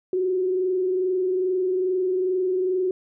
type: tone with frequency modulation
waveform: sine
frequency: 370 Hz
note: F#4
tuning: in tune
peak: -20 dBFS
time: 0.13-2.91 s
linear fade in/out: 2 ms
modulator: 22.4 Hz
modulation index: 0.43
effects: none